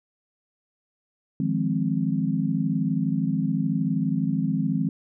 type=chord; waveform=sine; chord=F minor seventh; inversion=third; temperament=equal; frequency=155.56 / 174.61 / 207.7 / 261.6 Hz; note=Eb3 / F3 / Ab3 / C4; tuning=0 / 0 / 0 / 0 cents; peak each=-27 dBFS; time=1.4-4.89 s; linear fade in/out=2 ms; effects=none